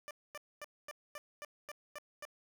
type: tone bursts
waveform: 15% pulse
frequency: 592 Hz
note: D5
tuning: 14 cents sharp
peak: -37 dBFS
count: 9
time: 0.08-2.252 s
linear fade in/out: 0 ms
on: 28 ms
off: 240 ms
effects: none